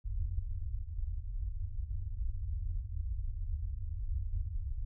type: low-pass noise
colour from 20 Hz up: pink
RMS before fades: -36 dBFS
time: 0.04-4.85 s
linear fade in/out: 10 ms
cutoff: 100 Hz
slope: 96 dB/octave
effects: none